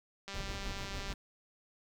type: click train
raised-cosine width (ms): 0.2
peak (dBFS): -26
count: 168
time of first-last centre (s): 0.28-1.128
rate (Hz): 197
type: noise with tremolo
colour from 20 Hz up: brown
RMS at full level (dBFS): -40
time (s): 0.34-1.14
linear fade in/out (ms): 2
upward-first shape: square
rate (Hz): 6.7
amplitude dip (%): 40
effects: none